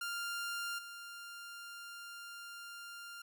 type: tone with level steps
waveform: sawtooth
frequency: 1396.9 Hz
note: F6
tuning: in tune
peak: -34 / -43 dBFS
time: 0.01-3.22 s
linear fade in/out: 5 ms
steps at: 0.78 s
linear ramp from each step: 10 ms
effects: none